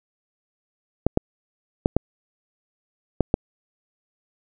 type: clicks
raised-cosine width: 2 ms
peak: -3 dBFS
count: 6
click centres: 1.066 / 1.174 / 1.859 / 1.966 / 3.207 / 3.341 s
effects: none